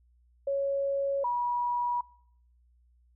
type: tone pair in turn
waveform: sine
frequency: 554.4 / 968.1 Hz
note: C#5 / B5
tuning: 0 / -35 cents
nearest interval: minor seventh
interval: 965 cents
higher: second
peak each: -26 dBFS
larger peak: neither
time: 0.47-1.24 / 1.24-2.01 s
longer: neither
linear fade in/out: 5 ms
effects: noise-tail reverb RT60 0.6 s tail -22 dB re dry + added 60 Hz sine -61 dBFS peak until 3.15 s